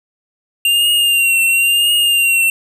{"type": "tone with vibrato", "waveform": "square", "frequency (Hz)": 2781, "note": "F7", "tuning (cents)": -8, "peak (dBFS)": -11, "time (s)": [0.65, 2.5], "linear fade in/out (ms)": 2, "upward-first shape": "triangle", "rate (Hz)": 0.97, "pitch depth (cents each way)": 52, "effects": []}